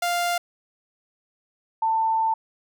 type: tone pair in turn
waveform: sawtooth / sine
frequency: 698.5 / 892 Hz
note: F5 / A5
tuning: 0 / +23 cents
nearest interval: major third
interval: 423 cents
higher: second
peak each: -18 / -19 dBFS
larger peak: first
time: 0.02-0.38 / 1.82-2.34 s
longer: second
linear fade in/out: 5 ms
effects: none